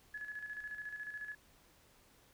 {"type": "tone with tremolo", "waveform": "sine", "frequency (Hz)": 1700, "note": "G#6", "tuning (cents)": 40, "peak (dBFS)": -40, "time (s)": [0.14, 1.35], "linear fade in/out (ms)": 5, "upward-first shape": "square", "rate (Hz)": 14, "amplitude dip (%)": 55, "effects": ["pink hiss -66 dBFS RMS until 2.33 s"]}